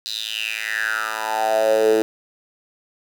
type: tone with high-pass filter sweep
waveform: 10% pulse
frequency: 110 Hz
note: A2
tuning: in tune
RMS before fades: -21 dBFS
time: 0.06-2.02 s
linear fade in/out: 0 ms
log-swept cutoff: 4300 to 370 Hz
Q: 6.7
effects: none